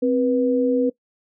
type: tone pair together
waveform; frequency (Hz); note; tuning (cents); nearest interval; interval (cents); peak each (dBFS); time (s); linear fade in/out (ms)
sine; 261.6 / 488.2; C4 / B4; 0 / -20; major seventh; 1080; -19; 0.02-0.9; 10
effects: noise-tail reverb RT60 0.1 s tail -20 dB re dry